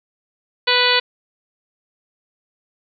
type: harmonic tone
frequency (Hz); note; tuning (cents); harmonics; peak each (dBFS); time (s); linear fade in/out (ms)
493.9; B4; 0; 1 / 2 / 3 / 4 / 5 / 6 / 7 / 8 / 9; -22 / -22 / -22 / -22 / -22 / -22 / -22 / -22 / -22; 0.67-1; 10
effects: none